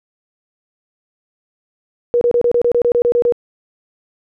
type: tone bursts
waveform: sine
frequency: 479.6 Hz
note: A#4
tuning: 49 cents sharp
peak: -10 dBFS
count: 12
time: 2.14-3.323 s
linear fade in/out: 0 ms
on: 72 ms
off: 29 ms
effects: none